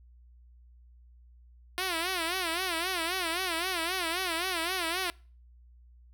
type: tone with vibrato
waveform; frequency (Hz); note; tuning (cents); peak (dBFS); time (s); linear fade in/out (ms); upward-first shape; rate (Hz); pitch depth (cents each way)
5% pulse; 350.7; F4; +7; -18; 1.78-5.1; 0; sine; 3.8; 140
effects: noise-tail reverb RT60 0.4 s tail -25 dB re dry + added 60 Hz sine -53 dBFS peak until 6.13 s